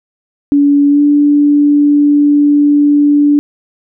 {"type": "tone with pitch glide", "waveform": "sine", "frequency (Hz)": [285.7, 291], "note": ["D4", "D4"], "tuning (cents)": [-48, -16], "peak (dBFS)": -5, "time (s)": [0.52, 3.39], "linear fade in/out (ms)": 0, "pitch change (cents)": 32, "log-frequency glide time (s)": [0.89, 1.01], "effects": []}